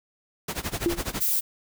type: noise with tremolo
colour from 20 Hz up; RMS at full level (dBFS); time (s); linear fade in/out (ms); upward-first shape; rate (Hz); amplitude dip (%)
pink; -28; 0.48-1.22; 5; sine; 12; 90
type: tone with exponential decay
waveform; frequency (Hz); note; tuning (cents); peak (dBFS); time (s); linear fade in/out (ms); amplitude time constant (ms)
sine; 341.9; F4; -37; -16; 0.86-1.05; 0; 41
type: noise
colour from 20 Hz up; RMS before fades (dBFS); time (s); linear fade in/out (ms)
violet; -24; 1.2-1.41; 20
effects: none